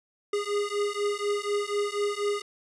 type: beating tone pair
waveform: square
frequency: 408.1 / 412.2 Hz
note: G#4 / G#4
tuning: -30 / -13 cents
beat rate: 4.1 Hz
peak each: -30 dBFS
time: 0.33-2.42 s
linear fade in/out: 5 ms
effects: resampled to 22050 Hz